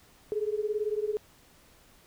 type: beating tone pair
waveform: sine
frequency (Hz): 415.3 / 433.3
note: G#4 / A4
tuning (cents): 0 / -27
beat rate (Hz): 18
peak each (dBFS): -30 / -31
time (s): 0.32-1.17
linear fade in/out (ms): 0
effects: pink hiss -59 dBFS RMS until 2.06 s